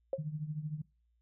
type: tone with exponential decay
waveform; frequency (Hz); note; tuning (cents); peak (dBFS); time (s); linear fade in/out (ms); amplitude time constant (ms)
sine; 540; C#5; -45; -26; 0.13-0.23; 2; 21
type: tone with tremolo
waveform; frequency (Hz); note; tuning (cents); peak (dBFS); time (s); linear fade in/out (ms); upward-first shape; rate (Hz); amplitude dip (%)
sine; 152.1; D#3; -39; -32; 0.18-0.82; 10; triangle; 13; 80
effects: noise-tail reverb RT60 0.3 s tail -23 dB re dry + added 58 Hz sine -70 dBFS peak until 1.21 s